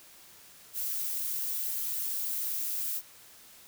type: noise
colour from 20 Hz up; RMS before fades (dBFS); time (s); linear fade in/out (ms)
violet; -33; 0.73-3.02; 50
effects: white hiss -54 dBFS RMS until 3.67 s